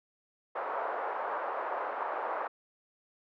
white band-pass noise, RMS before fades -35 dBFS, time 0.55-2.48 s, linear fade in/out 10 ms, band 490 to 1200 Hz, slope 24 dB/octave, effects none

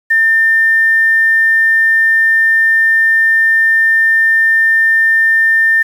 sine tone with quantisation, 1800 Hz, A6, 39 cents sharp, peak -7 dBFS, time 0.1-5.83 s, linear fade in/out 10 ms, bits 6, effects none

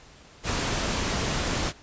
pink noise, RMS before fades -27 dBFS, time 0.43-1.73 s, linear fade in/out 50 ms, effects pink hiss -51 dBFS RMS until 1.82 s + resampled to 16000 Hz

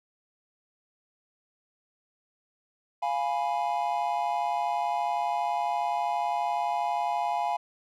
triangle chord, F diminished, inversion none, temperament equal, 698.5 / 830.6 / 987.8 Hz, F5 / Ab5 / Cb6, 0 / 0 / 0 cents, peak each -28 / -27 / -31 dBFS, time 3.02-7.57 s, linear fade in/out 10 ms, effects none

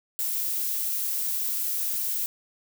violet noise, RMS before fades -28 dBFS, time 0.19-2.26 s, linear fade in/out 0 ms, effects none

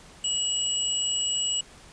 sine tone pair together, 2930 / 7828 Hz, F#7 / B8, -18 / -16 cents, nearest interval octave + perfect fourth, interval 1702 cents, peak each -27 / -27 dBFS, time 0.24-1.61 s, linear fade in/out 5 ms, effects pink hiss -50 dBFS RMS until 1.92 s + resampled to 22050 Hz

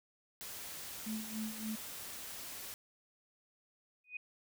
white noise, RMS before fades -46 dBFS, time 0.41-2.74 s, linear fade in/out 0 ms
sine tone with tremolo, 218.4 Hz, A3, 13 cents flat, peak -36 dBFS, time 1.06-1.76 s, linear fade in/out 10 ms, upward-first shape sine, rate 3.5 Hz, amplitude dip 80%
sine tone with exponential growth, 2488 Hz, D#7, 1 cent flat, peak -36 dBFS, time 4.04-4.17 s, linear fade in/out 5 ms, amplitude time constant 28 ms
effects none

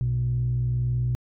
sine tone pair together, 61.74 / 123.48 Hz, B1 / B2, 0 / 0 cents, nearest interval octave, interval 1200 cents, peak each -30 / -21 dBFS, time 0.01-1.15 s, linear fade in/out 0 ms, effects tanh soft clip ceiling -17 dBFS

